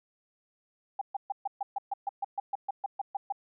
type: tone bursts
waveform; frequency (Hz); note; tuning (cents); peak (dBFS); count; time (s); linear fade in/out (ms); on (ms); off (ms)
sine; 798; G5; +31; -28; 16; 0.99-3.324; 5; 24; 130
effects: none